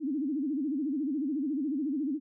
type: tone with vibrato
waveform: sine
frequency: 286.2 Hz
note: D4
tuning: 45 cents flat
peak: -28 dBFS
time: 0-2.2 s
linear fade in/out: 50 ms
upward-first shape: sine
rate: 14 Hz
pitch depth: 190 cents each way
effects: none

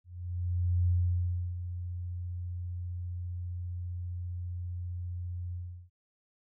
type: tone with ADSR envelope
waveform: sine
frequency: 88.5 Hz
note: F2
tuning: 23 cents sharp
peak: -23 dBFS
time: 0.04-5.9 s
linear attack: 840 ms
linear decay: 670 ms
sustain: -11 dB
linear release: 360 ms
effects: none

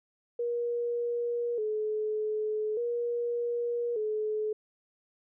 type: tone with vibrato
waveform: sine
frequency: 451.9 Hz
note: A4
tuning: 46 cents sharp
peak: -28 dBFS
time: 0.39-4.53 s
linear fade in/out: 5 ms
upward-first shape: square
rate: 0.42 Hz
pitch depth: 91 cents each way
effects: none

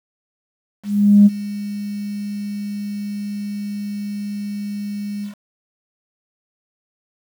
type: tone with ADSR envelope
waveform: sine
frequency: 204.5 Hz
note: G#3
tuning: 26 cents flat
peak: -4 dBFS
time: 0.83-5.35 s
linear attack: 430 ms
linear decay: 32 ms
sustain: -19 dB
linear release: 110 ms
effects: tanh soft clip ceiling 0 dBFS + 7-bit

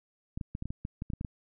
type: clicks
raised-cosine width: 5 ms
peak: -23 dBFS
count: 12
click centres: 0.375 / 0.412 / 0.551 / 0.624 / 0.656 / 0.705 / 0.851 / 1.021 / 1.102 / 1.135 / 1.211 / 1.248 s
effects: none

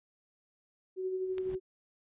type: tone with tremolo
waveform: sine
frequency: 374 Hz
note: F#4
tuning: 19 cents sharp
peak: -30 dBFS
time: 0.96-1.6 s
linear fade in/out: 50 ms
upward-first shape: sine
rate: 12 Hz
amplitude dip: 40%
type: noise with exponential growth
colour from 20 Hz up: brown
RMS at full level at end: -40 dBFS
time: 1.12-1.55 s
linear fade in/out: 2 ms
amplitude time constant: 93 ms
type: click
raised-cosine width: 0.2 ms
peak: -27 dBFS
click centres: 1.382 s
effects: high-pass 60 Hz 12 dB/octave + resampled to 8000 Hz

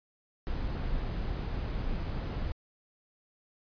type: noise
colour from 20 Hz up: brown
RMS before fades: -33 dBFS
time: 0.47-2.52 s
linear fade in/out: 0 ms
effects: resampled to 11025 Hz

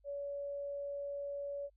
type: tone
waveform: sine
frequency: 567 Hz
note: C#5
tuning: 39 cents sharp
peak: -38 dBFS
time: 0.04-1.7 s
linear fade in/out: 50 ms
effects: added 50 Hz sine -67 dBFS peak until 1.76 s

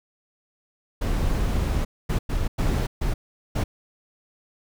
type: noise bursts at uneven times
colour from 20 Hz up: brown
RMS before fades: -23 dBFS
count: 6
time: 1.01-1.85 / 2.09-2.19 / 2.29-2.48 / 2.58-2.87 / 3.01-3.14 / 3.55-3.64 s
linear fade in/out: 10 ms
effects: none

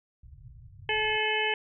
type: low-pass noise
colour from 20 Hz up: white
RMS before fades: -49 dBFS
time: 0.23-1.17 s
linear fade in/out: 5 ms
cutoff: 140 Hz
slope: 96 dB/octave
type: harmonic tone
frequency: 431 Hz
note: A4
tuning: 36 cents flat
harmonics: 1 / 2 / 4 / 5 / 6 / 7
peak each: -32 / -32 / -32 / -32 / -32 / -32 dBFS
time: 0.89-1.54 s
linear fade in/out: 2 ms
effects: none

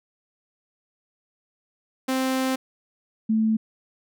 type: tone pair in turn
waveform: sawtooth / sine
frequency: 261.6 / 220 Hz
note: C4 / A3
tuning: 0 / 0 cents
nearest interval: minor third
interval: 300 cents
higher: first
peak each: -18 dBFS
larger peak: neither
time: 2.08-2.56 / 3.29-3.57 s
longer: first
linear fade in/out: 10 ms
effects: none

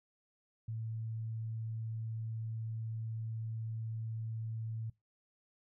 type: tone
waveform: sine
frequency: 112 Hz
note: A2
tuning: 31 cents sharp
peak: -37 dBFS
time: 0.68-4.9 s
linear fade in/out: 5 ms
effects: noise-tail reverb RT60 0.2 s tail -22 dB re dry

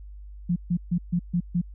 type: tone bursts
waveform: sine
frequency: 174.61 Hz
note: F3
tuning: in tune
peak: -20 dBFS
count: 6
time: 0.49-1.616 s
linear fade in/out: 10 ms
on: 71 ms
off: 140 ms
effects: added 50 Hz sine -39 dBFS peak until 1.74 s

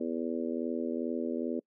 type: harmonic tone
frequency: 82.41 Hz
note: E2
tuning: in tune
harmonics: 3 / 4 / 5 / 6 / 7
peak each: -34 / -36 / -38 / -40 / -41 dBFS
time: 0-1.6 s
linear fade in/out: 10 ms
effects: noise-tail reverb RT60 0.1 s tail -26 dB re dry

